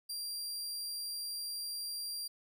sawtooth tone, 4748 Hz, D8, 18 cents sharp, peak -35 dBFS, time 0.09-2.28 s, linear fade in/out 10 ms, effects none

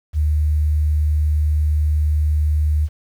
sine tone, 75.7 Hz, D#2, 47 cents flat, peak -14 dBFS, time 0.13-2.89 s, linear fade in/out 50 ms, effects 8-bit

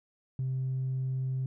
triangle tone with tanh clipping, 130.81 Hz, C3, in tune, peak -29 dBFS, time 0.39-1.46 s, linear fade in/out 2 ms, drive 5 dB, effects none

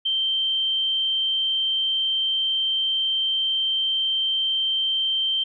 sine tone, 3131 Hz, G7, 3 cents flat, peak -20 dBFS, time 0.05-5.44 s, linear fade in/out 10 ms, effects none

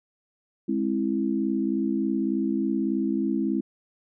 sine chord, Ab augmented, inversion none, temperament equal with one note detuned, 207.7 / 266.2 / 329.6 Hz, Ab3 / C4 / E4, 0 / +30 / 0 cents, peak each -27 dBFS, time 0.68-3.61 s, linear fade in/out 10 ms, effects none

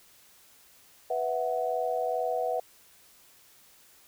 sine chord, B suspended fourth, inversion none, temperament just, 493.9 / 658.5 / 740.8 Hz, B4 / E5 / F#5, 0 / -2 / +2 cents, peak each -31 dBFS, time 1.1-2.6 s, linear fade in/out 5 ms, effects white hiss -58 dBFS RMS until 4.07 s

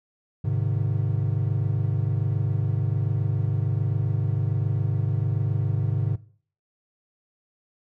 triangle chord, Ab major, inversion none, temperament equal with one note detuned, 103.83 / 130.81 / 152.1 Hz, Ab2 / C3 / Eb3, 0 / 0 / -39 cents, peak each -23 / -24 / -27 dBFS, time 0.44-6.16 s, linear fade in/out 10 ms, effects noise-tail reverb RT60 0.5 s tail -20 dB re dry

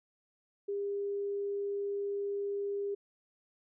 sine tone, 402.5 Hz, G4, 46 cents sharp, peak -32 dBFS, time 0.68-2.95 s, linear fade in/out 10 ms, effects none

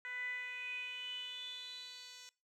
10% pulse tone with band-pass filter sweep, 497.4 Hz, B4, 12 cents sharp, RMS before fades -45 dBFS, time 0.05-2.29 s, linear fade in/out 0 ms, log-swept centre 1800 to 5100 Hz, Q 8.5, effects noise-tail reverb RT60 0.3 s tail -22 dB re dry

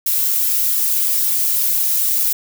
violet noise with flanger, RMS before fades -17 dBFS, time 0.06-2.33 s, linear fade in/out 5 ms, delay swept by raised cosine 1.9 to 5.6 ms, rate 2.8 Hz, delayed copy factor -0.9, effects none

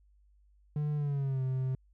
triangle tone with pitch glide, 149 to 130.46 Hz, D3 to C3, +25 to -5 cents, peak -27 dBFS, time 0.76-1.75 s, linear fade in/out 2 ms, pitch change -230 cents, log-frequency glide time 0.95-1.42 s, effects added 50 Hz sine -61 dBFS peak until 1.93 s

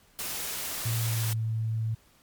white noise, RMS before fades -34 dBFS, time 0.19-1.33 s, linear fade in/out 0 ms
sine tone with pitch glide, 114.9 to 111.56 Hz, A#2 to A2, -25 to +24 cents, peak -26 dBFS, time 0.85-1.95 s, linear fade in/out 10 ms, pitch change -51 cents, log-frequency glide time 0.96-1.31 s
effects pink hiss -61 dBFS RMS until 2.22 s + MP3 96 kbps

